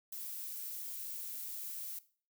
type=noise; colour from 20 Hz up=violet; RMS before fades=-43 dBFS; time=0.12-1.99 s; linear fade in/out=5 ms; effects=noise-tail reverb RT60 0.4 s tail -17 dB re dry